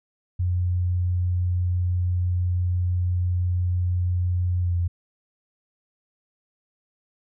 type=tone with pitch glide; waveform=sine; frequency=89.4 to 87.11 Hz; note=F2 to F2; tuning=+41 to -4 cents; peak=-20 dBFS; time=0.39-4.88 s; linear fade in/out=10 ms; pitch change=-45 cents; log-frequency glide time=4.6-4.76 s; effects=none